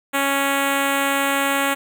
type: tone with notch filter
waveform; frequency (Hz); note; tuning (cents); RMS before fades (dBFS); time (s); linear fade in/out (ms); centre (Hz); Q
5% pulse; 277.2; C#4; 0; -20; 0.13-1.75; 20; 4700; 0.88
effects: none